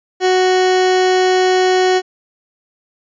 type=tone; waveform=30% pulse; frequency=370 Hz; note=F#4; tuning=in tune; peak=-8 dBFS; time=0.2-2.02 s; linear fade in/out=50 ms; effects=resampled to 16000 Hz